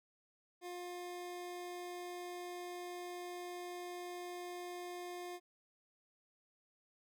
25% pulse tone, 354.8 Hz, F4, 27 cents sharp, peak -40 dBFS, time 0.61-5.4 s, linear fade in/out 50 ms, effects none

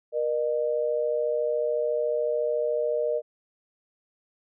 sine tone pair together, 474.1 / 608 Hz, A#4 / D#5, +29 / -40 cents, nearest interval major third, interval 431 cents, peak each -26 / -26 dBFS, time 0.12-3.22 s, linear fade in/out 50 ms, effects none

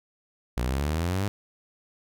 sawtooth exponential sweep, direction up, 58.27 to 103.5 Hz, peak -21 dBFS, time 0.57-1.28 s, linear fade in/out 0 ms, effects none

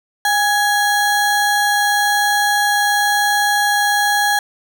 square ring-modulated tone, 1244.5 Hz, D#6, in tune, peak -11 dBFS, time 0.25-4.39 s, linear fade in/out 2 ms, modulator 428 Hz, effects none

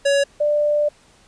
square / sine tone pair in turn, 561 / 592.3 Hz, C#5 / D5, +21 / +15 cents, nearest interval minor second, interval 94 cents, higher second, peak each -15 dBFS, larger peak neither, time 0.05-0.24 / 0.4-0.89 s, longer second, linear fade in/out 10 ms, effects pink hiss -53 dBFS RMS until 1.27 s + resampled to 22050 Hz

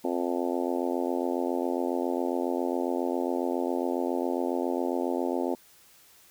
harmonic tone, 87.31 Hz, F2, in tune, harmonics 3 / 4 / 5 / 6 / 7 / 8 / 9 / 10, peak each -31 / -31 / -35 / -35 / -36 / -38 / -40 / -39 dBFS, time 0.04-5.55 s, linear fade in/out 5 ms, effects white hiss -57 dBFS RMS until 6.3 s

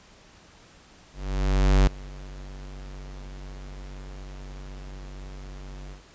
square tone with ADSR envelope, 47.95 Hz, G1, 37 cents flat, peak -15 dBFS, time 1.13-6.03 s, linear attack 740 ms, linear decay 6 ms, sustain -23 dB, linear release 120 ms, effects pink hiss -53 dBFS RMS until 6.14 s + resampled to 16000 Hz

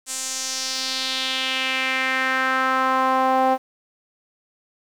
sawtooth tone with band-pass filter sweep, 261.6 Hz, C4, in tune, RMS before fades -22 dBFS, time 0.06-3.58 s, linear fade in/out 50 ms, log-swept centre 8000 to 730 Hz, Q 2.6, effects 8-bit

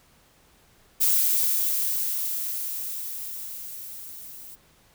violet noise with level ramp, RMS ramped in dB -20 to -43 dBFS, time 1-4.56 s, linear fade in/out 20 ms, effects pink hiss -59 dBFS RMS until 4.94 s

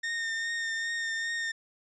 40% pulse tone with vibrato, 1830 Hz, A#6, 32 cents flat, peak -29 dBFS, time 0.03-1.52 s, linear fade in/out 10 ms, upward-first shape triangle, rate 2.5 Hz, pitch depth 23 cents each way, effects resampled to 16000 Hz

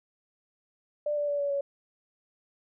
sine tone with pitch steps, 592 / 584.2 / 576.5 / 568.9 / 561.4 Hz, D5 / D5 / D5 / C#5 / C#5, +14 / -9 / -32 / +45 / +22 cents, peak -26 dBFS, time 1.06-1.61 s, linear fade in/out 5 ms, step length 110 ms, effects none

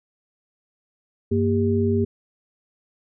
sine tone cluster, 97.1 / 232.4 / 398 Hz, G2 / A#3 / G4, -16 / -5 / +26 cents, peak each -22 dBFS, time 1.31-2.05 s, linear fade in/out 10 ms, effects none

